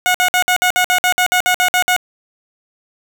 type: tone bursts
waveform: 15% pulse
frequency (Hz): 728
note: F#5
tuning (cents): -28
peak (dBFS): -5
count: 14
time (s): 0.06-1.964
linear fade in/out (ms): 0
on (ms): 84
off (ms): 56
effects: none